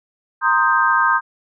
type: chord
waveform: sine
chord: C minor seventh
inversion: third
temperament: equal with one note detuned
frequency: 932.3 / 1046.5 / 1244.5 / 1572.5 Hz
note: Bb5 / C6 / Eb6 / G6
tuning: 0 / 0 / 0 / +5 cents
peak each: -20 / -19 / -18 / -17 dBFS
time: 0.41-1.21 s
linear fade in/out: 50 ms
effects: none